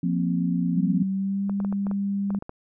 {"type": "chord", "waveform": "sine", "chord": "F suspended fourth", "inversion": "none", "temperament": "equal", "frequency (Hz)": [174.61, 233.1, 261.6], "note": ["F3", "Bb3", "C4"], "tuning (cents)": [0, 0, 0], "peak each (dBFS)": [-23, -29, -27], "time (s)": [0.03, 1.03], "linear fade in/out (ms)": 5}
{"type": "tone with pitch glide", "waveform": "sine", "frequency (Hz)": [191.9, 199.01], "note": ["G3", "G3"], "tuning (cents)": [-37, 26], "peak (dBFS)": -23, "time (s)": [0.76, 2.39], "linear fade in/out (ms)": 5, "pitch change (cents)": 63, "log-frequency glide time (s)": [1.08, 1.48]}
{"type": "clicks", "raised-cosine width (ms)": 1, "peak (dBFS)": -22, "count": 10, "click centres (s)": [1.496, 1.602, 1.648, 1.726, 1.868, 1.913, 2.305, 2.348, 2.424, 2.494]}
{"effects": []}